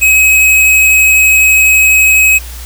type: tone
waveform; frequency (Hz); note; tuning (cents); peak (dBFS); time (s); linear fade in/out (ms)
square; 2548; D#7; +41; -5; 0.01-2.39; 20
effects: added 60 Hz sine -24 dBFS peak until 2.65 s + white hiss -31 dBFS RMS until 2.65 s